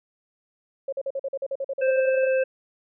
sine tone bursts, 544 Hz, C#5, 33 cents flat, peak -25 dBFS, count 16, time 0.88-2.275 s, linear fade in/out 5 ms, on 45 ms, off 45 ms
harmonic tone, 524 Hz, C5, 2 cents sharp, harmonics 1 / 3 / 5, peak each -19 / -32 / -34 dBFS, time 1.81-2.44 s, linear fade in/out 10 ms
effects none

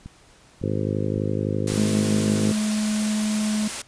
click train, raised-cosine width 5 ms, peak -24 dBFS, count 4, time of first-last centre 0.06-1.727 s, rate 1.8 Hz
harmonic tone, 51.8 Hz, G#1, 4 cents flat, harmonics 2 / 3 / 4 / 5 / 6 / 7 / 8 / 9 / 10, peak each -27 / -29 / -30 / -31 / -32 / -32 / -33 / -34 / -34 dBFS, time 0.62-2.53 s, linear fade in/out 20 ms
white noise, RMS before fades -30 dBFS, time 1.67-3.82 s, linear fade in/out 5 ms
triangle tone, 213.3 Hz, G#3, 46 cents sharp, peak -19 dBFS, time 1.77-3.68 s, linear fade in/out 5 ms
effects pink hiss -53 dBFS RMS until 3.87 s + resampled to 22050 Hz

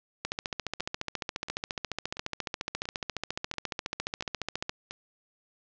two click trains, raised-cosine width 0.2 ms, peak -22 / -14 dBFS, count 7 / 65, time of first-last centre 0.8-4.91 / 0.25-4.694 s, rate 1.46 / 14.4 Hz, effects resampled to 16000 Hz + 7-bit

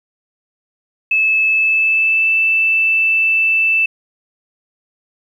sine tone with pitch glide, 2608 to 2646 Hz, E7 to E7, -19 to +6 cents, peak -11 dBFS, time 1.11-3.86 s, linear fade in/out 5 ms, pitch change +25 cents, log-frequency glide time 1.47-2.32 s, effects 8-bit

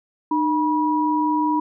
sine tone pair together, 304.2 / 969 Hz, D#4 / B5, -39 / -33 cents, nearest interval octave + minor sixth, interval 2006 cents, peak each -20 dBFS, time 0.31-1.6 s, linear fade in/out 5 ms, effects none

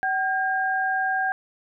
sine tone pair together, 760.3 / 1611 Hz, F#5 / G6, +47 / +47 cents, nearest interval octave + minor second, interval 1300 cents, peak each -24 dBFS, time 0.03-1.32 s, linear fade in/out 0 ms, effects none

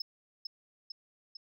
sine tone with echo, 5200 Hz, E8, 24 cents flat, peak -30 dBFS, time 0-0.02 s, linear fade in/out 5 ms, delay 450 ms, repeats 3, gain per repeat -4 dB, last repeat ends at 1.37 s, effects tanh soft clip ceiling -32 dBFS

